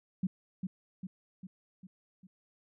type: tone with echo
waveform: sine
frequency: 186.2 Hz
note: F#3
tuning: 11 cents sharp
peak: -27 dBFS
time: 0.23-0.27 s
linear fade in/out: 5 ms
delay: 400 ms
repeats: 5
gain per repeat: -5 dB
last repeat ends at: 2.27 s
effects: none